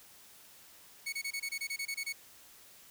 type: tone bursts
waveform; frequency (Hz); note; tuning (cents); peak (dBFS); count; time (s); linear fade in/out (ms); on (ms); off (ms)
sawtooth; 2217; C#7; 0; -31; 12; 1.06-2.128; 10; 67; 24
effects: white hiss -57 dBFS RMS until 2.9 s